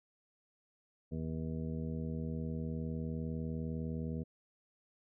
harmonic tone, 79.8 Hz, D#2, 44 cents sharp, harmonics 1 / 2 / 3 / 4 / 5 / 6 / 8, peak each -42 / -39 / -41 / -55 / -50 / -48 / -56 dBFS, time 1.11-4.24 s, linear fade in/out 20 ms, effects none

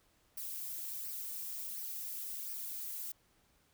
violet noise with flanger, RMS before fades -42 dBFS, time 0.37-3.12 s, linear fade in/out 5 ms, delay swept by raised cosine 0.27 to 2.77 ms, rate 1.4 Hz, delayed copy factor -0.5, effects pink hiss -71 dBFS RMS until 3.73 s

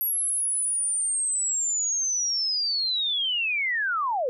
sine linear sweep, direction down, 11520 to 470 Hz, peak -23 dBFS, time 0.01-4.29 s, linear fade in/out 0 ms, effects none

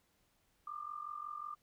sine tone with amplitude modulation, 1197 Hz, D6, 33 cents sharp, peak -38 dBFS, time 0.67-1.55 s, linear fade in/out 5 ms, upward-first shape sine, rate 45.5 Hz, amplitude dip 80%, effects pink hiss -75 dBFS RMS until 1.62 s

